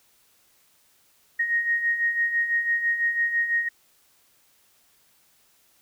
sine beating tone pair, 1864.7 / 1870.7 Hz, A#6 / A#6, 0 / +6 cents, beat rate 6 Hz, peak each -29 / -22 dBFS, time 1.39-3.69 s, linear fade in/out 10 ms, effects white hiss -62 dBFS RMS until 5.81 s

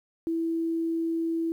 sine tone, 329.6 Hz, E4, in tune, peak -25 dBFS, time 0.27-1.52 s, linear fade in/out 0 ms, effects 10-bit

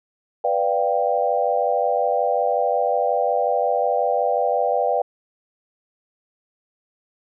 sine chord, G dominant seventh, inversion first, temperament equal, 493.9 / 587.3 / 698.5 / 784 Hz, B4 / D5 / F5 / G5, 0 / 0 / 0 / 0 cents, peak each -23 dBFS, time 0.44-5.02 s, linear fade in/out 5 ms, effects none

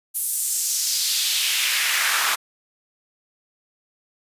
pink noise with high-pass filter sweep, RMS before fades -22 dBFS, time 0.14-2.36 s, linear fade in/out 20 ms, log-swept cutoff 11000 to 1200 Hz, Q 1.8, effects resampled to 32000 Hz

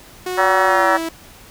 sawtooth tone with pitch glide, 365.8 to 327.8 Hz, F#4 to E4, -20 to -10 cents, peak -18 dBFS, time 0.26-1.09 s, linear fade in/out 5 ms, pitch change -190 cents, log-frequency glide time 0.66-0.96 s
harmonic tone, 190 Hz, F#3, 46 cents sharp, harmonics 3 / 4 / 5 / 6 / 7 / 8 / 9 / 10, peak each -19 / -20 / -19 / -24 / -20 / -26 / -22 / -24 dBFS, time 0.37-0.98 s, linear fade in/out 20 ms
effects pink hiss -43 dBFS RMS until 1.5 s

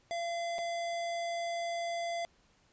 square tone with dropouts, 683 Hz, F5, 39 cents flat, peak -34 dBFS, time 0.11-2.25 s, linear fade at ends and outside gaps 0 ms, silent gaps 0.583-0.588 s, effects pink hiss -68 dBFS RMS until 2.72 s + resampled to 16000 Hz

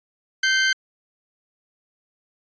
sawtooth tone pair together, 1553.3 / 2093 Hz, G6 / C7, -16 / 0 cents, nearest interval perfect fourth, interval 516 cents, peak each -14 / -22 dBFS, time 0.43-0.73 s, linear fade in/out 5 ms, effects resampled to 16000 Hz

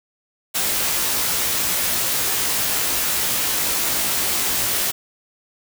white noise with comb filter, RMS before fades -21 dBFS, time 0.54-4.92 s, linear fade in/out 20 ms, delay 17 ms, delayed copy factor +0.7, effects none

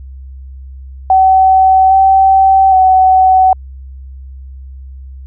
sine tone with pitch steps, 760 / 770 / 753 Hz, F#5 / G5 / F#5, +46 / -31 / +30 cents, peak -4 dBFS, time 1.1-3.53 s, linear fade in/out 2 ms, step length 810 ms, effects added 66 Hz sine -27 dBFS peak until 5.26 s

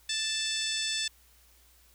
harmonic tone with a mistuned harmonic, 881 Hz, A5, 2 cents sharp, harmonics 2 / 3 / 4 / 5 / 6 / 7 / 8 / 9 / 10, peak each -39 / -38 / -33 / -39 / -36 / -42 / -45 / -38 / -47 dBFS, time 0.09-1.08 s, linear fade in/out 5 ms, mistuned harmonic 5, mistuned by +20 cents, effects added 60 Hz sine -62 dBFS peak until 1.94 s + white hiss -62 dBFS RMS until 1.94 s

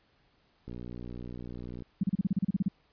click train, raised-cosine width 3 ms, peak -29 dBFS, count 70, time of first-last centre 0.68-1.822 s, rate 60.4 Hz
sine tone bursts, 191.5 Hz, G3, 40 cents flat, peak -23 dBFS, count 12, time 2.01-2.684 s, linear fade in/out 5 ms, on 25 ms, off 34 ms
effects pink hiss -68 dBFS RMS until 2.92 s + resampled to 11025 Hz

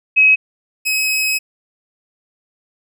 sine / sawtooth tone pair in turn, 2551 / 2551 Hz, D#7 / D#7, +43 / +43 cents, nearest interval unison, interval 0 cents, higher neither, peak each -7 / -12 dBFS, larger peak first, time 0.16-0.36 / 0.85-1.39 s, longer second, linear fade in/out 20 ms, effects none

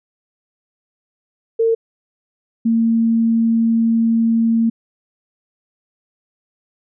sine tone pair in turn, 454.2 / 228 Hz, A#4 / A#3, -45 / -38 cents, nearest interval octave, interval 1193 cents, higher first, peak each -12 dBFS, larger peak neither, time 1.59-1.75 / 2.65-4.7 s, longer second, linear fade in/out 10 ms, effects none

